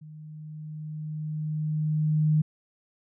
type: tone with level ramp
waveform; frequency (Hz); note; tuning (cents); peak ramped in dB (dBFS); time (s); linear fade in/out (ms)
sine; 153.8; D#3; -20; -42 to -18; 0.01-2.42; 10
effects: none